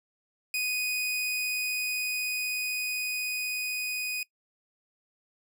sawtooth tone with level ramp, 2489 Hz, D#7, in tune, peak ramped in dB -24 to -27 dBFS, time 0.54-4.23 s, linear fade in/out 2 ms, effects noise-tail reverb RT60 0.1 s tail -22 dB re dry

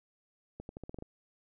accelerating click train, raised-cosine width 2 ms, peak -29 dBFS, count 8, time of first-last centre 0.6-1.024 s, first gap 91 ms, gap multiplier 0.86, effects none

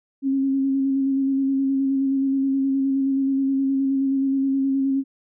sine tone with vibrato, 270.8 Hz, C#4, 40 cents flat, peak -18 dBFS, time 0.22-5.04 s, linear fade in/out 50 ms, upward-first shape square, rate 9.5 Hz, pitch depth 16 cents each way, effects none

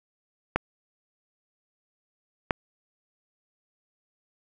clicks, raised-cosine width 0.5 ms, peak -7 dBFS, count 2, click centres 0.56 / 2.508 s, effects none

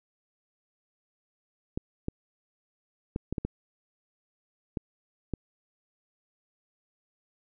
clicks, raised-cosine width 3 ms, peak -17 dBFS, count 8, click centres 1.775 / 2.084 / 3.161 / 3.326 / 3.382 / 3.45 / 4.772 / 5.337 s, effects none

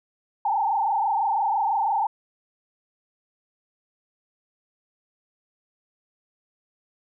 sine tone with frequency modulation, 849 Hz, G#5, 38 cents sharp, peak -20 dBFS, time 0.45-2.07 s, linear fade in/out 5 ms, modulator 26 Hz, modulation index 2.5, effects none

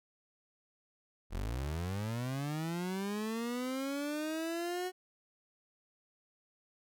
30% pulse linear sweep, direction up, 39.17 to 370 Hz, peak -32 dBFS, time 1.3-4.92 s, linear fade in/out 50 ms, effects none

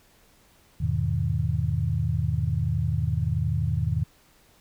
sine chord, E major seventh, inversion none, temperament equal with one note detuned, 82.41 / 103.83 / 123.97 / 155.56 Hz, E2 / G#2 / B2 / D#3, 0 / 0 / +7 / 0 cents, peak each -28 dBFS, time 0.8-4.04 s, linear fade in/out 10 ms, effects pink hiss -59 dBFS RMS until 4.6 s

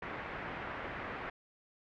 white low-pass noise, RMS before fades -42 dBFS, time 0.02-1.3 s, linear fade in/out 5 ms, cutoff 2000 Hz, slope 24 dB/octave, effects none

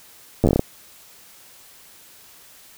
slowing click train, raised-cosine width 2 ms, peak -3 dBFS, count 9, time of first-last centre 0.44-0.594 s, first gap 9 ms, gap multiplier 1.21, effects white hiss -48 dBFS RMS until 2.77 s

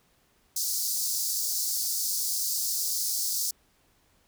pink high-pass noise, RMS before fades -29 dBFS, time 0.56-3.51 s, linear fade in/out 5 ms, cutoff 4600 Hz, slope 48 dB/octave, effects pink hiss -66 dBFS RMS until 4.27 s

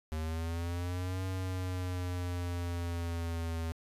square linear two-way sweep, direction up then down, 77.78 to 94 to 81.6 Hz, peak -34 dBFS, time 0.12-3.72 s, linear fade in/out 0 ms, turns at 1.24 s, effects resampled to 32000 Hz

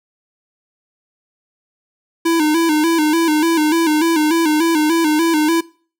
square tone with vibrato, 318.4 Hz, D#4, 40 cents sharp, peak -13 dBFS, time 2.25-5.61 s, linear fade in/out 10 ms, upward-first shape square, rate 3.4 Hz, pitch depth 76 cents each way, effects noise-tail reverb RT60 0.4 s tail -21 dB re dry

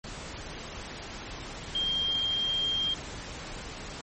sine tone in noise, 3197 Hz, G7, 33 cents sharp, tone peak -26 dBFS, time 1.75-2.94 s, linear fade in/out 2 ms, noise pink, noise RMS -40 dBFS, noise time 0.04-4.01 s, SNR +11 dB, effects MP3 32 kbps

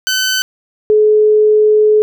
15% pulse / sine tone pair in turn, 1520 / 426.5 Hz, F#6 / G#4, +46 / +46 cents, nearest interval octave + minor seventh, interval 2200 cents, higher first, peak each -6 dBFS, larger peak neither, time 0.07-0.42 / 0.9-2.02 s, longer second, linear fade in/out 0 ms, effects none

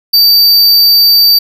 square tone, 4633 Hz, D8, 24 cents flat, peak -4 dBFS, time 0.13-1.39 s, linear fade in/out 10 ms, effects none

